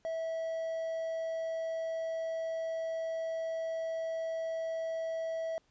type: tone with quantisation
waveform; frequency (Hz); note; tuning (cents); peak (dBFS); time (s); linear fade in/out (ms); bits
triangle; 652; E5; -19; -31; 0.05-5.58; 0; 10
effects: pink hiss -72 dBFS RMS until 5.7 s + resampled to 16000 Hz